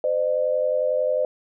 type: tone pair together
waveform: sine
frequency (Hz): 513.9 / 605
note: C5 / D#5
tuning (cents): -31 / -49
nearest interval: minor third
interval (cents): 282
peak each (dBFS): -22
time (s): 0.04-1.25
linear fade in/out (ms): 2
effects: none